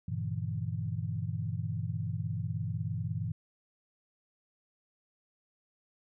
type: chord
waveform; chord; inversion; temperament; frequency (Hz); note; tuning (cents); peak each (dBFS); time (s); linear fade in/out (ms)
sine; E half-diminished seventh; first; just; 98.89 / 118.67 / 148.33 / 164.81; G2 / Bb2 / D3 / E3; +16 / +31 / +18 / 0; -36 / -36 / -40 / -38; 0.08-3.32; 5
effects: none